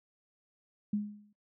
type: tone with exponential decay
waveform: sine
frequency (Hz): 207.7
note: G#3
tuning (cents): 0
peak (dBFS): -26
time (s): 0.93-1.33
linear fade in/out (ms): 5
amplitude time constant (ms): 86
effects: noise-tail reverb RT60 0.1 s tail -21 dB re dry